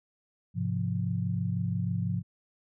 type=chord; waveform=sine; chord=F minor; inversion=first; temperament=just; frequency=104.77 / 130.96 / 174.61 Hz; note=Ab2 / C3 / F3; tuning=+16 / +2 / 0 cents; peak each=-31 / -33 / -31 dBFS; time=0.54-2.23 s; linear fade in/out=50 ms; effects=none